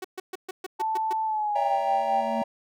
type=tone bursts; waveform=sawtooth; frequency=374 Hz; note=F#4; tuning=19 cents sharp; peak=-28 dBFS; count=8; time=0.02-1.13 s; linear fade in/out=5 ms; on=25 ms; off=130 ms
type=tone with pitch glide; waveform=sine; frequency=880 to 788.5 Hz; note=A5 to G5; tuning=0 to +10 cents; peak=-24 dBFS; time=0.79-2.22 s; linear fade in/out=20 ms; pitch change=-190 cents; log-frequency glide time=1.25-1.76 s
type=chord; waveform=triangle; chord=C# diminished seventh; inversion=none; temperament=equal with one note detuned; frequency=569 / 659.3 / 784 / 932.3 Hz; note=C#5 / E5 / G5 / Bb5; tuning=+45 / 0 / 0 / 0 cents; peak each=-29 dBFS; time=1.55-2.44 s; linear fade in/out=10 ms
type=tone with exponential growth; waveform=triangle; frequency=226.5 Hz; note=A#3; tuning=50 cents flat; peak=-25 dBFS; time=1.63-2.42 s; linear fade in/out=2 ms; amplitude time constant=170 ms
effects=none